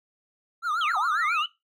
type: tone with vibrato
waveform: triangle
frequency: 1301 Hz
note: E6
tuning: 23 cents flat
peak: -22 dBFS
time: 0.62-1.46 s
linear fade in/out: 50 ms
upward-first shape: triangle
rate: 7.4 Hz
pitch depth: 180 cents each way
type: linear two-way sweep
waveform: sine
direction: down then up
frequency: 3381 to 713 to 3016 Hz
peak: -27 dBFS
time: 0.81-1.46 s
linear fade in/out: 2 ms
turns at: 0.97 s
effects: noise-tail reverb RT60 0.2 s tail -17 dB re dry